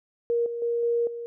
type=tone with level steps; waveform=sine; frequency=470.5 Hz; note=A#4; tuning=16 cents sharp; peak=-21 / -29 / -23 / -21 / -32 dBFS; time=0.3-1.26 s; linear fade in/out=0 ms; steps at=0.46 / 0.62 / 0.83 / 1.07 s; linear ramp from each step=2 ms; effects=none